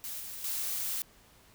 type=noise with level steps; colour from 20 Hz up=blue; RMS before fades=-39 / -42 / -34 dBFS; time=0.04-1.02 s; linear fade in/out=0 ms; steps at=0.2 / 0.44 s; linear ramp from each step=2 ms; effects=pink hiss -60 dBFS RMS until 1.54 s